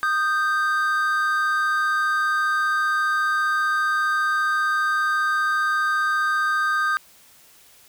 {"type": "tone pair together", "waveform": "triangle", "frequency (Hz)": [1233.1, 1568], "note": ["D#6", "G6"], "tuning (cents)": [-16, 0], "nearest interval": "major third", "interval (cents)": 416, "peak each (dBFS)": -20, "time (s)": [0.03, 6.97], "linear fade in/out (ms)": 0, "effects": ["white hiss -52 dBFS RMS until 7.88 s"]}